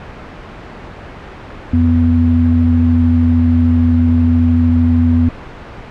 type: tone pair together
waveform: sine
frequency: 86.69 / 246.9 Hz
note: F2 / B3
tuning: -12 / 0 cents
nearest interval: octave + tritone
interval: 1812 cents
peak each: -11 dBFS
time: 1.73-5.29 s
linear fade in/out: 5 ms
effects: pink hiss -31 dBFS RMS until 5.9 s + low-pass 2000 Hz 12 dB/octave